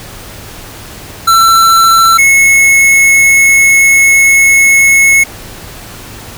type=tone pair in turn; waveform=square; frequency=1343 / 2187 Hz; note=E6 / C#7; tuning=+32 / -24 cents; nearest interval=minor sixth; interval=844 cents; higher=second; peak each=-4 dBFS; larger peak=neither; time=1.27-2.18 / 2.18-5.24 s; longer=second; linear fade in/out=10 ms; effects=added 104 Hz sine -37 dBFS peak until 6.37 s + pink hiss -29 dBFS RMS until 6.37 s